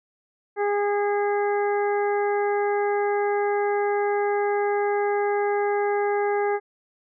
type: harmonic tone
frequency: 409.3 Hz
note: G#4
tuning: 25 cents flat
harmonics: 1 / 2 / 3 / 4 / 5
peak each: -22 / -26 / -35 / -34 / -36 dBFS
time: 0.56-6.6 s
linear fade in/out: 50 ms
effects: none